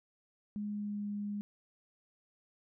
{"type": "tone with pitch glide", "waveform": "sine", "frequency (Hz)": [207.7, 205.3], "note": ["G#3", "G#3"], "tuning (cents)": [0, -20], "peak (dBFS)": -35, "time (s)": [0.56, 1.41], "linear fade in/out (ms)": 0, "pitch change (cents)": -20, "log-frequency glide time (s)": [0.67, 1.08], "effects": []}